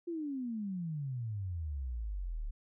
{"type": "exponential sweep", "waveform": "sine", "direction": "down", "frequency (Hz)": [351.7, 34.71], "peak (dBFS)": -35, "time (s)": [0.07, 2.51], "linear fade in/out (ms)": 10, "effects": []}